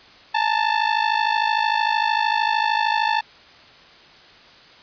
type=ring-modulated tone; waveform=sawtooth; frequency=882 Hz; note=A5; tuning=4 cents sharp; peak=-11 dBFS; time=0.34-3.21 s; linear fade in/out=10 ms; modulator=26.6 Hz; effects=white hiss -47 dBFS RMS until 4.82 s + resampled to 11025 Hz